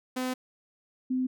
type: tone pair in turn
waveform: sawtooth / sine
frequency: 255 / 256.5 Hz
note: C4 / C4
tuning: -44 / -34 cents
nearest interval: unison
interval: 10 cents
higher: second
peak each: -25 dBFS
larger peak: neither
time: 0.16-0.34 / 1.1-1.27 s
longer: first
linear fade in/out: 10 ms
effects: none